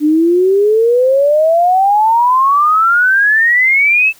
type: exponential sweep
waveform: sine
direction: up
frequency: 293.7 to 2652 Hz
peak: -7 dBFS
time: 0-4.13 s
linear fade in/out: 50 ms
effects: white hiss -45 dBFS RMS until 4.19 s